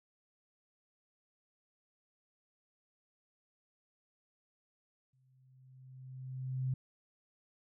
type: tone with exponential growth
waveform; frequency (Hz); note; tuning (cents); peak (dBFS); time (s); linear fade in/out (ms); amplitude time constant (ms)
sine; 130; C3; -11; -30; 5.13-6.74; 5; 350
effects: none